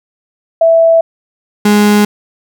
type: tone pair in turn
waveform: sine / 35% pulse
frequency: 659.3 / 207.7 Hz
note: E5 / G#3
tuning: 0 / 0 cents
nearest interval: octave + minor sixth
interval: 2000 cents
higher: first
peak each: -4 dBFS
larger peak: neither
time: 0.61-1.01 / 1.65-2.05 s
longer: neither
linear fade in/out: 5 ms
effects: none